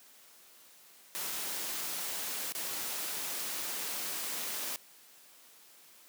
white noise with dropouts, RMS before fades -37 dBFS, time 1.15-4.76 s, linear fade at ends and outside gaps 0 ms, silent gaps 2.522-2.55 s, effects white hiss -58 dBFS RMS until 6.08 s + high-pass 200 Hz 12 dB/octave

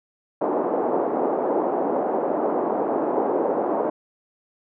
pink band-pass noise, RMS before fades -23 dBFS, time 0.41-3.9 s, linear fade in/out 5 ms, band 300 to 850 Hz, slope 24 dB/octave, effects none

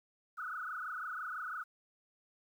sine tone with frequency modulation, 1372 Hz, F6, 31 cents flat, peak -38 dBFS, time 0.37-1.64 s, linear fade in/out 20 ms, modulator 26 Hz, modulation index 5.2, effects 11-bit

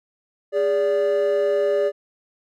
triangle tone pair together, 410 / 579.8 Hz, G#4 / D5, -22 / -22 cents, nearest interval tritone, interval 600 cents, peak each -18 / -17 dBFS, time 0.52-1.92 s, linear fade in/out 50 ms, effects tanh soft clip ceiling -10 dBFS

